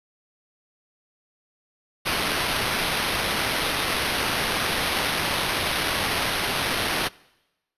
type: noise with sample-and-hold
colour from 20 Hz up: white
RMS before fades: -25 dBFS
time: 2.05-7.09 s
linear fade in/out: 20 ms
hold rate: 7350 Hz
effects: noise-tail reverb RT60 1.0 s tail -24 dB re dry + resampled to 32000 Hz